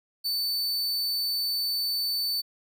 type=tone; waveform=45% pulse; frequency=4520 Hz; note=C#8; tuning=33 cents sharp; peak=-25 dBFS; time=0.24-2.42 s; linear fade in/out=20 ms; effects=none